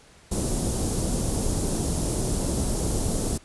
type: band-stop noise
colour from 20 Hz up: pink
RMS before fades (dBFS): -25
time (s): 0.31-3.38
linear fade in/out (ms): 10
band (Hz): 490 to 8400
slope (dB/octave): 12
effects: pink hiss -53 dBFS RMS until 3.44 s + resampled to 24000 Hz